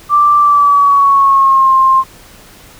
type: tone with pitch glide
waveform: sine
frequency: 1174.7 to 1058.7 Hz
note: D6 to C6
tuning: 0 to +20 cents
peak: -5 dBFS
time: 0.09-2.04 s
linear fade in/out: 50 ms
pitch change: -180 cents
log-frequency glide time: 0.39-1.74 s
effects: pink hiss -39 dBFS RMS until 2.79 s